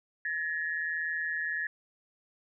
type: tone pair together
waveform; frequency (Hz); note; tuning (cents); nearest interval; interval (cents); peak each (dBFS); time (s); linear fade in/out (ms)
sine; 1706.8 / 1868; G#6 / A#6; +47 / +3; major second; 156; -32 / -34; 0.25-1.67; 2
effects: none